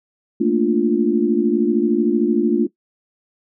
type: chord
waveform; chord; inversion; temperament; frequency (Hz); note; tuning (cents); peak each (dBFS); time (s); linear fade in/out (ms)
sine; Bb major seventh; third; equal; 220 / 233.1 / 293.7 / 349.2; A3 / Bb3 / D4 / F4; 0 / 0 / 0 / 0; -20 / -20 / -19 / -18; 0.4-2.67; 10
effects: noise-tail reverb RT60 0.1 s tail -17 dB re dry